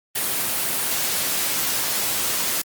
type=noise; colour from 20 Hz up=white; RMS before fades=-23 dBFS; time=0.15-2.62 s; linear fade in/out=10 ms; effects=high-pass 100 Hz 12 dB/octave + Opus 24 kbps